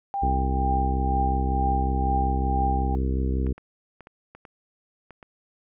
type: tone with tremolo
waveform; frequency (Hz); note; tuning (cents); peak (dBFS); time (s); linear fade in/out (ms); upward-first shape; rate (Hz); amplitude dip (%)
sine; 795; G5; +24; -22; 0.14-2.95; 0; triangle; 2.1; 70
type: harmonic tone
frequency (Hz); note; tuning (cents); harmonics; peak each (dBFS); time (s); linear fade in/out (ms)
65.41; C2; 0; 1 / 2 / 3 / 4 / 5 / 6 / 7; -23 / -32 / -33 / -33 / -36 / -36 / -39; 0.22-3.53; 10
type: clicks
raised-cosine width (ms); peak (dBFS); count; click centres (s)
0.5; -29; 8; 3.467 / 3.58 / 4.007 / 4.071 / 4.35 / 4.452 / 5.107 / 5.228
effects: none